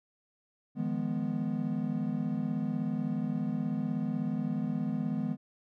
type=chord; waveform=triangle; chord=F half-diminished seventh; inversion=third; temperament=equal with one note detuned; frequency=155.56 / 172.01 / 207.7 / 246.9 Hz; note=Eb3 / F3 / Ab3 / Cb4; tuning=0 / -26 / 0 / 0 cents; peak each=-34 / -36 / -32 / -32 dBFS; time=0.75-5.37 s; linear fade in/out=50 ms; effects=none